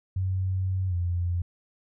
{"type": "tone with pitch glide", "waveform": "sine", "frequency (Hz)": [93.9, 87.61], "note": ["F#2", "F2"], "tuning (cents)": [26, 6], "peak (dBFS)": -24, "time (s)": [0.16, 1.42], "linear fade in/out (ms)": 5, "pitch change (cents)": -120, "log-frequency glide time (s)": [0.88, 0.94], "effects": []}